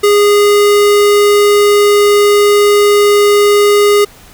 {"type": "tone", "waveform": "square", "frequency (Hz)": 411.1, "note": "G#4", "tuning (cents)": -18, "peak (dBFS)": -6, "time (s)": [0.03, 4.05], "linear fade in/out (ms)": 10, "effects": ["pink hiss -39 dBFS RMS until 4.33 s"]}